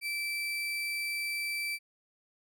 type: tone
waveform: 35% pulse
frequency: 2328 Hz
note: D7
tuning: 16 cents flat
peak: -30 dBFS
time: 0.01-1.79 s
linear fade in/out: 50 ms
effects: none